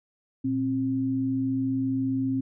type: tone pair together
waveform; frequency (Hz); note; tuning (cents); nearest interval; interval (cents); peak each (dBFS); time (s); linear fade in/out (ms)
sine; 117.9 / 265.6; A#2 / C4; +20 / +26; octave + major second; 1406; -32 / -24; 0.44-2.41; 10
effects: none